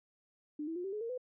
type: tone with pitch steps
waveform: sine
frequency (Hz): 299.1 / 326.2 / 355.7 / 387.9 / 423 / 461.3 / 503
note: D4 / E4 / F4 / G4 / G#4 / A#4 / B4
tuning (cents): +32 / -18 / +32 / -18 / +32 / -18 / +32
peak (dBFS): -36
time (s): 0.59-1.178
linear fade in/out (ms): 5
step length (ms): 84
effects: none